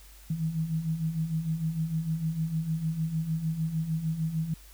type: beating tone pair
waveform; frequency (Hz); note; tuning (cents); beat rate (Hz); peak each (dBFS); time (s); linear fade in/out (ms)
sine; 155.56 / 162.16; D#3 / E3; 0 / -28; 6.6; -34 / -28; 0.3-4.54; 5
effects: added 50 Hz sine -50 dBFS peak until 4.73 s + white hiss -55 dBFS RMS until 4.73 s